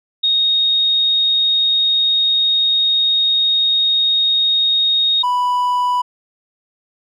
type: tone pair in turn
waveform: sine / triangle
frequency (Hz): 3729 / 987.7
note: A#7 / B5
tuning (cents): 0 / 0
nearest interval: octave + major seventh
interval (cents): 2300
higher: first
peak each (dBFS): -12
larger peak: neither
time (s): 0.23-5.23 / 5.23-6.02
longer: first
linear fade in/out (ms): 10
effects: none